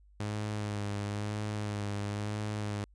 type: tone with vibrato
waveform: sawtooth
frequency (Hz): 103.83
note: G#2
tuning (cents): 0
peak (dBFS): -29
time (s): 0.2-2.84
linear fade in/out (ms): 0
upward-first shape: sine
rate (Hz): 1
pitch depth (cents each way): 32
effects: added 50 Hz sine -57 dBFS peak until 2.94 s + resampled to 22050 Hz